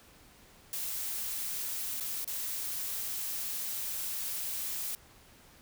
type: noise with dropouts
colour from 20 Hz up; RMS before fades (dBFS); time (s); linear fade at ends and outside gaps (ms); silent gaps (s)
blue; -36; 0.73-4.95; 1; 2-2.007 / 2.245-2.276
effects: pink hiss -58 dBFS RMS until 5.61 s